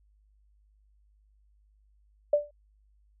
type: tone with exponential decay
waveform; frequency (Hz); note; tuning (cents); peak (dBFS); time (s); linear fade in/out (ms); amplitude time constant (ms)
sine; 587.3; D5; 0; -16; 2.33-2.51; 5; 38
effects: added 51 Hz sine -61 dBFS peak until 3.2 s